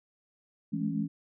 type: chord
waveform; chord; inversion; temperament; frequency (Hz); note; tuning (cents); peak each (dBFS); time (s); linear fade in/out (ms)
sine; A major seventh; second; equal with one note detuned; 164.81 / 207.7 / 215 / 277.2; E3 / G#3 / A3 / C#4; 0 / 0 / -40 / 0; -34; 0.72-1.08; 20
effects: none